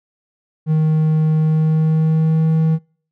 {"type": "tone with pitch glide", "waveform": "triangle", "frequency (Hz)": [156.5, 159.79], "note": ["D#3", "D#3"], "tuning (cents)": [10, 46], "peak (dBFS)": -10, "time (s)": [0.66, 2.79], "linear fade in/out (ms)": 50, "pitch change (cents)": 36, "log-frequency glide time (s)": [1.39, 2.47], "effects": ["noise-tail reverb RT60 0.5 s tail -26 dB re dry"]}